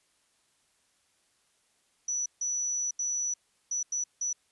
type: tone bursts at uneven times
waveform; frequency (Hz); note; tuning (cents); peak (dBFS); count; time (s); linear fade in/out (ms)
sine; 5920; F#8; 0; -28; 6; 2.08-2.26 / 2.41-2.91 / 2.99-3.34 / 3.71-3.83 / 3.92-4.04 / 4.21-4.33; 5
effects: white hiss -70 dBFS RMS until 4.51 s + resampled to 24000 Hz